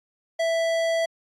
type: tone with tanh clipping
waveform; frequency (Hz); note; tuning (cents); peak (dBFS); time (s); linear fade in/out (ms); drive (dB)
sine; 660; E5; +2; -23; 0.39-1.06; 10; 18
effects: AAC 64 kbps